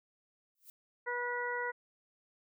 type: noise with exponential growth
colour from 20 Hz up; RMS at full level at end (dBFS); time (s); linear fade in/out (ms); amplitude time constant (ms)
violet; -49; 0.55-0.7; 1; 32
type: harmonic tone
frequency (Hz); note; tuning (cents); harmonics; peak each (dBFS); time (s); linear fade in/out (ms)
486.5; B4; -26; 1 / 2 / 3 / 4; -39 / -39 / -39 / -39; 1.06-1.72; 20
effects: none